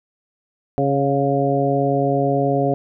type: harmonic tone with a mistuned harmonic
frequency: 138.59 Hz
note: C#3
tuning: in tune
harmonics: 1 / 2 / 3 / 4 / 5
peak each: -22 / -22 / -22 / -22 / -22 dBFS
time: 0.78-2.74 s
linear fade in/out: 0 ms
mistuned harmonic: 5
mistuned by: +24 cents
effects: none